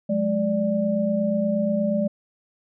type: tone cluster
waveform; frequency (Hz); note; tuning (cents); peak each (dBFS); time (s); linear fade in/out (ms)
sine; 181.8 / 210.2 / 587; F#3 / G#3 / D5; -30 / +21 / -1; -29 / -22 / -24; 0.09-2.08; 10
effects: none